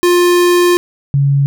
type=tone pair in turn; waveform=square / sine; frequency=352.6 / 139.93 Hz; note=F4 / C#3; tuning=+17 / +17 cents; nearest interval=octave + major third; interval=1600 cents; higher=first; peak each=-8 dBFS; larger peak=neither; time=0.03-0.77 / 1.14-1.46 s; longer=first; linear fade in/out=0 ms; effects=none